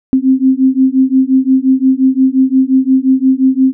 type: beating tone pair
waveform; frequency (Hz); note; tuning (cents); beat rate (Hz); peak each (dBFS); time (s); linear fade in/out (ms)
sine; 260 / 265.7; C4 / C4; -11 / +27; 5.7; -10; 0.13-3.73; 0
effects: none